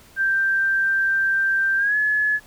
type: tone with pitch glide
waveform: sine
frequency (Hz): 1574 to 1706.6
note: G6 to G#6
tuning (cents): +7 to +47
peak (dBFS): -17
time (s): 0.16-2.4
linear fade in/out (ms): 50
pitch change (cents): +140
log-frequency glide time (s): 1.77-1.96
effects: pink hiss -50 dBFS RMS until 2.46 s